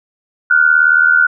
sine tone pair together, 1417 / 1495.6 Hz, F6 / F#6, +25 / +18 cents, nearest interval minor second, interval 93 cents, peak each -10 dBFS, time 0.5-1.27 s, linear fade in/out 10 ms, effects none

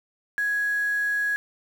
sine tone with quantisation, 1666 Hz, G#6, 5 cents sharp, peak -22 dBFS, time 0.38-1.36 s, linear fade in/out 0 ms, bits 7, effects none

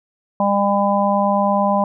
harmonic tone, 201 Hz, G3, 44 cents sharp, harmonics 1 / 3 / 4 / 5, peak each -19 / -19 / -20 / -20 dBFS, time 0.4-1.84 s, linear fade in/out 2 ms, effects none

